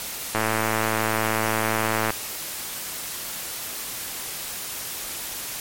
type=click train; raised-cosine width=0.5 ms; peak=-7 dBFS; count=194; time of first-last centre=0.35-2.105 s; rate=110 Hz; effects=white hiss -32 dBFS RMS until 5.6 s + MP3 64 kbps